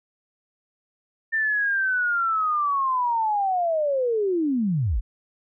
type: linear sweep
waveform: sine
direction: down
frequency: 1800 to 35.71 Hz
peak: -20 dBFS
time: 1.32-5.01 s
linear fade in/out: 20 ms
effects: none